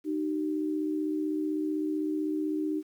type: tone pair together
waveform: sine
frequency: 306.5 / 382.3 Hz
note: D#4 / G4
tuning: -26 / -43 cents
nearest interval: major third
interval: 383 cents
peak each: -28 / -35 dBFS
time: 0.04-2.83 s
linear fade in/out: 50 ms
effects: 10-bit